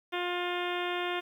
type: harmonic tone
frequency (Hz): 354.3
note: F4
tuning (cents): +25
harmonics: 1 / 2 / 3 / 4 / 5 / 6 / 7 / 8 / 9 / 10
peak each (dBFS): -34 / -37 / -39 / -40 / -41 / -42 / -42 / -43 / -44 / -44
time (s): 0.12-1.21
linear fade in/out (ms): 20
effects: 10-bit